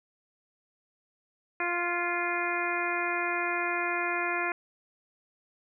harmonic tone with a mistuned harmonic, 349.2 Hz, F4, in tune, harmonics 1 / 2 / 3 / 4 / 5 / 6 / 7, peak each -35 / -35 / -35 / -35 / -35 / -35 / -35 dBFS, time 1.6-4.52 s, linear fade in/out 2 ms, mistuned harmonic 5, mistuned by -16 cents, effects none

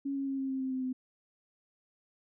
sine tone with pitch steps, 277.1 / 274.1 / 271.1 / 268.1 / 265.2 / 262.3 / 259.4 / 256.6 Hz, C#4 / C#4 / C#4 / C4 / C4 / C4 / C4 / C4, -1 / -19 / -38 / +42 / +23 / +4 / -15 / -34 cents, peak -31 dBFS, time 0.05-0.93 s, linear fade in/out 10 ms, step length 110 ms, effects none

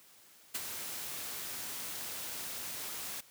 white noise with ADSR envelope, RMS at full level -34 dBFS, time 0.54-3.21 s, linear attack 13 ms, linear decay 27 ms, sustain -7 dB, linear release 10 ms, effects white hiss -60 dBFS RMS until 3.3 s + high-pass 80 Hz 12 dB/octave

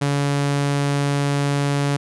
sawtooth tone, 142.1 Hz, C#3, 43 cents sharp, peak -14 dBFS, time 0.01-1.97 s, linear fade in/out 10 ms, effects resampled to 24000 Hz

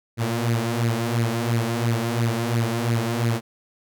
sawtooth tone with flanger, 116.54 Hz, A#2, in tune, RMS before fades -23 dBFS, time 0.17-3.41 s, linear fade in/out 50 ms, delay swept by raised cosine 0.44 to 5.74 ms, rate 2.9 Hz, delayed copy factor +0.65, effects none

